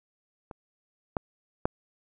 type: clicks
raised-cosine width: 1 ms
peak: -26 / -13 / -10 dBFS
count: 3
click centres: 0.512 / 1.168 / 1.655 s
effects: none